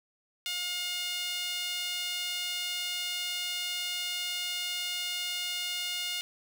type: tone with high-pass filter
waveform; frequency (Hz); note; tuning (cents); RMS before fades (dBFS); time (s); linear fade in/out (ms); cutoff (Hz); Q
sawtooth; 714; F5; +38; -34; 0.46-6.21; 0; 2900; 2.3
effects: none